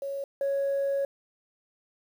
sine tone pair in turn, 554.4 / 554.4 Hz, C#5 / C#5, 0 / 0 cents, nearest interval unison, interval 0 cents, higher neither, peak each -30 / -23 dBFS, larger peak second, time 0.02-0.24 / 0.41-1.05 s, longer second, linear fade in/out 2 ms, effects tanh soft clip ceiling -22 dBFS + 9-bit

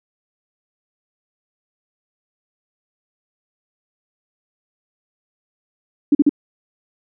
sine tone bursts, 290 Hz, D4, 22 cents flat, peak -8 dBFS, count 3, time 6.12-6.294 s, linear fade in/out 5 ms, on 30 ms, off 42 ms, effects none

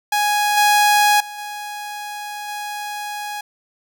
sawtooth tone with level steps, 830.6 Hz, G#5, in tune, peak -12 / -8 / -27 / -24 / -22 dBFS, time 0.12-3.41 s, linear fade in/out 5 ms, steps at 0.57 / 1.2 / 1.38 / 2.48 s, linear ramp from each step 5 ms, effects none

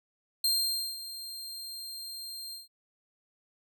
sawtooth tone with ADSR envelope, 4186 Hz, C8, in tune, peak -21 dBFS, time 0.44-2.68 s, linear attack 4 ms, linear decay 520 ms, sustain -15 dB, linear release 150 ms, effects none

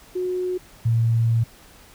sine tone pair in turn, 364.8 / 114.9 Hz, F#4 / A#2, -24 / -25 cents, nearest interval octave + minor sixth, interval 2001 cents, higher first, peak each -22 / -16 dBFS, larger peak second, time 0.15-0.58 / 0.85-1.44 s, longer second, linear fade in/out 10 ms, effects pink hiss -49 dBFS RMS until 1.94 s

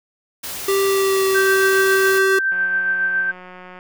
white noise, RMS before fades -29 dBFS, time 0.43-2.19 s, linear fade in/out 10 ms
square tone with pitch glide, 392 to 384.6 Hz, G4 to G4, 0 to -33 cents, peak -16 dBFS, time 0.68-2.39 s, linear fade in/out 5 ms, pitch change -33 cents, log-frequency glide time 0.84-1.27 s
sine tone with tremolo, 1561 Hz, G6, 8 cents flat, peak -15 dBFS, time 1.34-3.32 s, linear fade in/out 20 ms, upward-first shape sine, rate 7.2 Hz, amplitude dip 35%
click train, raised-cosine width 0.5 ms, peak -24 dBFS, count 232, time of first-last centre 2.52-3.789 s, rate 182 Hz
effects none

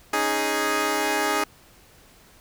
10% pulse chord, C# suspended second, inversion none, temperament equal, 277.2 / 311.1 / 415.3 Hz, C#4 / D#4 / G#4, 0 / 0 / 0 cents, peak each -22 / -18 / -16 dBFS, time 0.13-1.44 s, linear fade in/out 5 ms, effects pink hiss -53 dBFS RMS until 2.4 s

